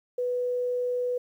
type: tone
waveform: sine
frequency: 493.9 Hz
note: B4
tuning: in tune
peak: -25 dBFS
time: 0.18-1.18 s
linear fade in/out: 5 ms
effects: 10-bit